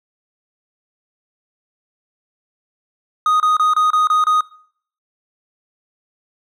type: tone bursts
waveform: triangle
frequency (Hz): 1244.5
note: D#6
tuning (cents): 0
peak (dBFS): -10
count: 7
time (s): 3.26-4.408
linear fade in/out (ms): 2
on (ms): 140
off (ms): 28
effects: noise-tail reverb RT60 0.6 s tail -22 dB re dry